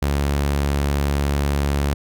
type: tone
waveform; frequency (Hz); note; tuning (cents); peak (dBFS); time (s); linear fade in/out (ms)
sawtooth; 71; C#2; +42; -14; 0.02-1.94; 5
effects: none